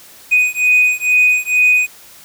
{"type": "beating tone pair", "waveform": "triangle", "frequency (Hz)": [2489, 2491.2], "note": ["D#7", "D#7"], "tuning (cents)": [0, 2], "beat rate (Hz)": 2.2, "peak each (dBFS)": -11, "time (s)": [0.31, 1.87], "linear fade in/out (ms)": 20, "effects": ["tanh soft clip ceiling -2 dBFS", "white hiss -41 dBFS RMS until 2.24 s"]}